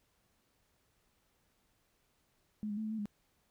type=tone with pitch steps; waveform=sine; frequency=212.3 / 205.7 / 218.5 / 216.1 / 220.7 / 206.3 Hz; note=G#3 / G#3 / A3 / A3 / A3 / G#3; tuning=+38 / -16 / -12 / -31 / +5 / -11 cents; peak=-35 dBFS; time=2.63-3.056 s; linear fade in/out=0 ms; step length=71 ms; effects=pink hiss -75 dBFS RMS until 3.5 s